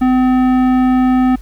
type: tone with tanh clipping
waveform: sine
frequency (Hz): 255.2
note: C4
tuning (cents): -43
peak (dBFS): -11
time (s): 0.01-1.36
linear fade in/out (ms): 10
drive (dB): 14
effects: added 50 Hz sine -29 dBFS peak until 1.41 s + pink hiss -48 dBFS RMS until 1.41 s